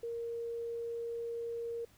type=tone; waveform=sine; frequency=466.2 Hz; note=A#4; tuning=in tune; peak=-36 dBFS; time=0.03-1.85 s; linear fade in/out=5 ms; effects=added 95 Hz sine -68 dBFS peak until 1.97 s + pink hiss -65 dBFS RMS until 1.97 s